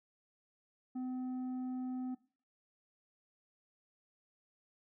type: tone with tanh clipping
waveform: sine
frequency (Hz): 254.7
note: C4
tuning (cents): -46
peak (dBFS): -38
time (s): 0.95-2.15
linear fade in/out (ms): 10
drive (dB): 6
effects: noise-tail reverb RT60 0.4 s tail -19 dB re dry